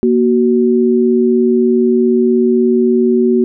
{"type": "tone pair together", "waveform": "sine", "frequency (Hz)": [236.8, 373.6], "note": ["A#3", "F#4"], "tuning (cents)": [27, 17], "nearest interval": "minor sixth", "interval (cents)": 790, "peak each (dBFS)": -11, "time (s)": [0.03, 3.44], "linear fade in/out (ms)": 0, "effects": []}